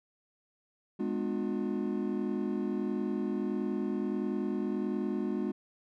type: chord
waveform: triangle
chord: G# diminished seventh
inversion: none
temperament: just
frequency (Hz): 207.7 / 249.2 / 299 / 358.8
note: G#3 / B3 / D4 / F4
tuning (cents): 0 / +16 / +31 / +47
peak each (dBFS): -32 / -34 / -35 / -34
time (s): 0.99-5.52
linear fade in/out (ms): 10
effects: none